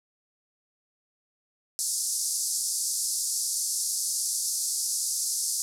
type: band-pass noise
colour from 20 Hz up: white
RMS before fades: -29 dBFS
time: 1.79-5.62 s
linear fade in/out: 0 ms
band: 4800 to 11000 Hz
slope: 48 dB/octave
effects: none